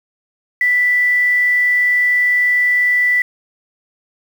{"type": "tone with quantisation", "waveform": "sine", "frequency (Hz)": 1975.5, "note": "B6", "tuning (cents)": 0, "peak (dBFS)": -11, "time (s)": [0.61, 3.22], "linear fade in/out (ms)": 2, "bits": 6, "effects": []}